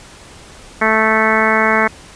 harmonic tone, 219.4 Hz, A3, 5 cents flat, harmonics 1 / 2 / 3 / 4 / 5 / 6 / 7 / 8 / 9 / 10, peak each -20 / -20 / -20 / -20 / -20 / -20 / -20 / -20 / -20 / -20 dBFS, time 0.81-1.88 s, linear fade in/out 10 ms, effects pink hiss -39 dBFS RMS until 2.15 s + resampled to 22050 Hz

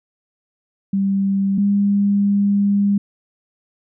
sine tone pair in turn, 196 / 201.4 Hz, G3 / G3, 0 / +47 cents, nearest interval unison, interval 47 cents, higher second, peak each -15 / -13 dBFS, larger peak second, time 0.93-1.58 / 1.58-2.98 s, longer second, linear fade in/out 5 ms, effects none

